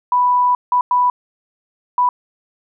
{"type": "tone bursts at uneven times", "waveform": "sine", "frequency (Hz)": 987.8, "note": "B5", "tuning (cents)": 0, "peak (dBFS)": -11, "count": 4, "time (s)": [[0.12, 0.55], [0.72, 0.81], [0.91, 1.1], [1.98, 2.09]], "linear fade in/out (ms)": 2, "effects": []}